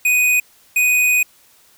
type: tone pair in turn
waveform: square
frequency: 2489 / 2489 Hz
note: D#7 / D#7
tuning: 0 / 0 cents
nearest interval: unison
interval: 0 cents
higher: neither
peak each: -13 dBFS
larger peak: neither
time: 0.05-0.4 / 0.76-1.23 s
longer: second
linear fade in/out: 5 ms
effects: white hiss -52 dBFS RMS until 1.77 s